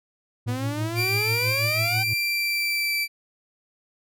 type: tone with tremolo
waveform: triangle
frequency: 112.9 Hz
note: A2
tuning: 45 cents sharp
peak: -21 dBFS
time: 0.46-2.14 s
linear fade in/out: 10 ms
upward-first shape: triangle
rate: 6.1 Hz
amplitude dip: 80%
type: exponential sweep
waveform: sawtooth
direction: up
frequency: 240.4 to 782 Hz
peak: -25 dBFS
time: 0.47-2.04 s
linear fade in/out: 20 ms
type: tone with pitch glide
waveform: 30% pulse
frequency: 2361 to 2328 Hz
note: D7 to D7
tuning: +9 to -16 cents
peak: -20 dBFS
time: 0.95-3.08 s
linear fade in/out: 50 ms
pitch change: -25 cents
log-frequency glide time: 2.2-2.94 s
effects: none